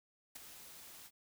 white noise with ADSR envelope, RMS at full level -45 dBFS, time 0.35-1.11 s, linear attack 10 ms, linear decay 12 ms, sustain -9 dB, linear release 52 ms, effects none

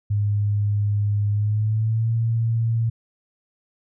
sine tone with pitch glide, 103.1 to 114.4 Hz, G#2 to A#2, -12 to -32 cents, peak -18 dBFS, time 0.1-2.9 s, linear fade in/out 10 ms, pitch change +180 cents, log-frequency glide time 1.31-2.12 s, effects none

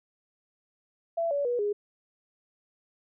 sine tone with pitch steps, 670 / 569.9 / 484.8 / 412.4 Hz, E5 / C#5 / B4 / G#4, +28 / +48 / -32 / -12 cents, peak -25 dBFS, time 1.17-1.73 s, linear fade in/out 10 ms, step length 140 ms, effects none

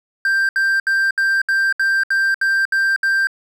triangle tone bursts, 1577 Hz, G6, 10 cents sharp, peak -12 dBFS, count 10, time 0.25-3.271 s, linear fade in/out 2 ms, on 240 ms, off 69 ms, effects none

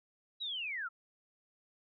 sine linear sweep, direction down, 3951 to 1270 Hz, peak -36 dBFS, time 0.4-0.89 s, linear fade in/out 20 ms, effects none

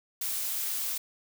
blue noise, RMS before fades -32 dBFS, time 0.21-0.98 s, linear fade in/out 5 ms, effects none

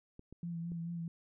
clicks, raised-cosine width 3 ms, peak -37 dBFS, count 3, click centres 0.194 / 0.326 / 0.719 s
sine tone with vibrato, 169.2 Hz, E3, 45 cents sharp, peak -37 dBFS, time 0.43-1.08 s, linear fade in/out 2 ms, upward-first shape sine, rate 4.6 Hz, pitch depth 29 cents each way
effects none

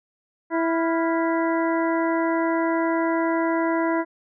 harmonic tone with a mistuned harmonic, 329.6 Hz, E4, in tune, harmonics 1 / 2 / 3 / 4 / 5 / 6, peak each -22 / -26 / -27 / -34 / -34 / -34 dBFS, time 0.5-4.05 s, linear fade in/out 50 ms, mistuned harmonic 4, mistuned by +96 cents, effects none

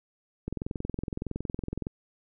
click train, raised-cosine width 3 ms, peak -19 dBFS, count 31, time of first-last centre 0.48-1.869 s, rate 21.6 Hz, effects none

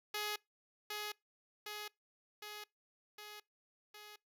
5% pulse tone with echo, 419.5 Hz, G#4, 17 cents sharp, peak -26 dBFS, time 0.14-0.36 s, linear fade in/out 5 ms, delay 760 ms, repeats 5, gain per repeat -3 dB, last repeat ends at 4.16 s, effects noise-tail reverb RT60 0.2 s tail -24 dB re dry

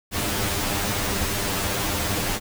pink noise with comb filter, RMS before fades -25 dBFS, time 0.11-2.4 s, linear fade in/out 50 ms, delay 10 ms, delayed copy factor +0.9, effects none

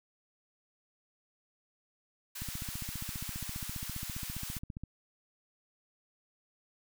white high-pass noise, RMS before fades -42 dBFS, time 2.35-4.59 s, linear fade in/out 10 ms, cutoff 1000 Hz, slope 12 dB/octave
click train, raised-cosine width 5 ms, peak -28 dBFS, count 37, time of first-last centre 2.42-4.836 s, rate 14.9 Hz
effects none

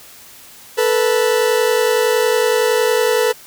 40% pulse tone pair together, 440 / 490.8 Hz, A4 / B4, 0 / -11 cents, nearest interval major second, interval 189 cents, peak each -15 dBFS, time 0.77-3.33 s, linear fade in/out 20 ms, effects white hiss -41 dBFS RMS until 3.46 s

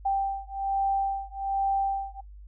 sine beating tone pair, 784 / 785.2 Hz, G5 / G5, 0 / +3 cents, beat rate 1.2 Hz, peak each -28 dBFS, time 0.05-2.21 s, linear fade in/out 10 ms, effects noise-tail reverb RT60 0.1 s tail -19 dB re dry + added 50 Hz sine -43 dBFS peak until 2.47 s

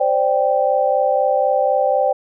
sine chord, C suspended second, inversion none, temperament equal, 523.3 / 587.3 / 784 Hz, C5 / D5 / G5, 0 / 0 / 0 cents, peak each -18 dBFS, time 0-2.13 s, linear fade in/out 10 ms, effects none

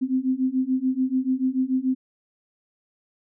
sine beating tone pair, 255.8 / 262.7 Hz, C4 / C4, -39 / +7 cents, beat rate 6.9 Hz, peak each -24 / -23 dBFS, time 0.01-1.95 s, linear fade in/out 20 ms, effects none

